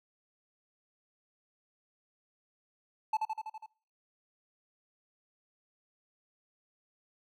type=tone with echo; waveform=triangle; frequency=871 Hz; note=A5; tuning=18 cents flat; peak=-24 dBFS; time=3.13-3.17 s; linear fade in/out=5 ms; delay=82 ms; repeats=6; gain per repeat=-3 dB; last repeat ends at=3.662 s; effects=noise-tail reverb RT60 0.5 s tail -24 dB re dry